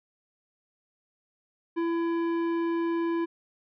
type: tone with tanh clipping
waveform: sine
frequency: 335.3 Hz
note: E4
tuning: 30 cents sharp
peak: -27 dBFS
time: 1.76-3.26 s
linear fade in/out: 20 ms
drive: 13 dB
effects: none